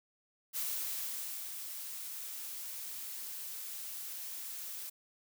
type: noise with ADSR envelope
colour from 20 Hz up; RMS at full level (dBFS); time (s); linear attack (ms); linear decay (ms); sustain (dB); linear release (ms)
blue; -36; 0.53-4.9; 39; 920; -7; 10
effects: none